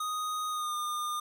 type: tone with pitch glide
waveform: square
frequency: 1244.5 to 1211.9 Hz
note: D#6 to D#6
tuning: 0 to -46 cents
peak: -32 dBFS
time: 0-1.2 s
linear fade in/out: 5 ms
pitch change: -46 cents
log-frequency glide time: 0.49-0.74 s
effects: none

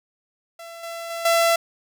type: tone with level steps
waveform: sawtooth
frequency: 672 Hz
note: E5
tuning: 33 cents sharp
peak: -33 / -27 / -24 / -12 dBFS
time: 0.59-1.56 s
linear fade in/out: 5 ms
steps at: 0.83 / 1.1 / 1.25 s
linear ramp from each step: 5 ms
effects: none

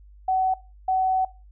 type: tone pair in turn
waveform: sine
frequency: 753 / 753 Hz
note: F#5 / F#5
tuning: +30 / +30 cents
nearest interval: unison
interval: 0 cents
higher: neither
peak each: -19 dBFS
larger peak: neither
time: 0.28-0.54 / 0.88-1.25 s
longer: second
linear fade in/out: 5 ms
effects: noise-tail reverb RT60 0.3 s tail -20 dB re dry + added 50 Hz sine -46 dBFS peak until 1.51 s

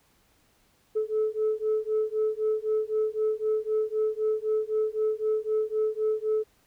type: beating tone pair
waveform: sine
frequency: 431.1 / 435 Hz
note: A4 / A4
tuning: -35 / -20 cents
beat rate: 3.9 Hz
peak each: -26 dBFS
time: 0.95-6.44 s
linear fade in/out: 20 ms
effects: tanh soft clip ceiling -19 dBFS + pink hiss -65 dBFS RMS until 6.66 s

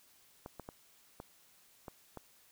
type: clicks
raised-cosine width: 1 ms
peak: -30 dBFS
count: 6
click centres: 0.461 / 0.597 / 0.689 / 1.201 / 1.882 / 2.173 s
effects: white hiss -65 dBFS RMS until 2.51 s

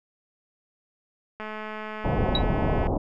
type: click train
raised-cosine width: 0.5 ms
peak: -21 dBFS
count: 317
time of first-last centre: 1.4-2.87 s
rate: 215 Hz
type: low-pass noise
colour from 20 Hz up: pink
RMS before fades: -24 dBFS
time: 2.04-2.98 s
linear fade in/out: 10 ms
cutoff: 940 Hz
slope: 48 dB/octave
type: tone with exponential decay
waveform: sine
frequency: 3879 Hz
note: B7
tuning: 32 cents flat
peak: -18 dBFS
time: 2.35-2.43 s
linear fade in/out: 2 ms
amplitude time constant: 16 ms
effects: none

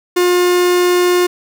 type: tone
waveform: 45% pulse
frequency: 356.8 Hz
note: F4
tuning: 37 cents sharp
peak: -10 dBFS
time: 0.16-1.27 s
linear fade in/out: 10 ms
effects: 8-bit

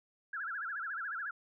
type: tone with vibrato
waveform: sine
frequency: 1500 Hz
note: F#6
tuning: 23 cents sharp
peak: -36 dBFS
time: 0.33-1.31 s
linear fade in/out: 5 ms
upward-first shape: sine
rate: 14 Hz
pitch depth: 220 cents each way
effects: none

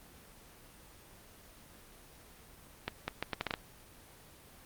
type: accelerating click train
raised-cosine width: 0.3 ms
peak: -16 dBFS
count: 8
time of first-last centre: 2.88-3.539 s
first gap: 200 ms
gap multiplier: 0.73
effects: pink hiss -56 dBFS RMS until 4.65 s + Opus 24 kbps

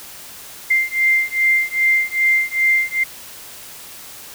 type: beating tone pair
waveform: sine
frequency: 2093 / 2095.5 Hz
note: C7 / C7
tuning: 0 / +2 cents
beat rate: 2.5 Hz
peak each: -17 dBFS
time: 0.7-3.04 s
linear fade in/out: 10 ms
effects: white hiss -37 dBFS RMS until 4.34 s

